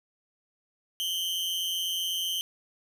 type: tone pair together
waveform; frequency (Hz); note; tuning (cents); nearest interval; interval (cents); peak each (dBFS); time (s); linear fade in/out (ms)
40% pulse; 2960 / 3136; F#7 / G7; 0 / 0; minor second; 100; -33 / -29; 1-2.41; 0
effects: none